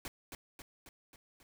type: noise with echo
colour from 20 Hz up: pink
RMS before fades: -42 dBFS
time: 0.05-0.08 s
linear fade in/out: 2 ms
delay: 270 ms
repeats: 5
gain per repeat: -4 dB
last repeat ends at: 1.43 s
effects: none